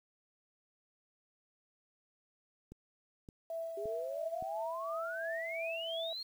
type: click train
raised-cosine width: 3 ms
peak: -36 dBFS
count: 4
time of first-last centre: 2.72-4.425 s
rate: 1.76 Hz
type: tone with tremolo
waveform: sine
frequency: 659.3 Hz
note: E5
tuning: in tune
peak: -36 dBFS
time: 3.5-6.13 s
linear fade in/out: 2 ms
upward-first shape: sine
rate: 2.9 Hz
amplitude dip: 40%
type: exponential sweep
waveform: sine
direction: up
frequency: 392 to 4313 Hz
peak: -39 dBFS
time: 3.77-6.23 s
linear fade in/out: 5 ms
effects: 10-bit